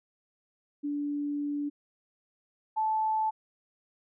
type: tone pair in turn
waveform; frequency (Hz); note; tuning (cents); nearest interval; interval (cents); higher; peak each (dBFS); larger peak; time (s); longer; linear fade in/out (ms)
sine; 290.1 / 872.8; D4 / A5; -21 / -14; octave + perfect fifth; 1907; second; -29 / -25; second; 0.83-1.7 / 2.76-3.31; first; 20
effects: none